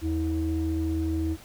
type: tone pair together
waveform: sine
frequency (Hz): 80.5 / 322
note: E2 / E4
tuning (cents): -41 / -41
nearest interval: 2 octaves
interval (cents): 2400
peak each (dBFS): -26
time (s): 0.01-1.37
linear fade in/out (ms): 50
effects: tanh soft clip ceiling -19 dBFS + pink hiss -49 dBFS RMS until 1.44 s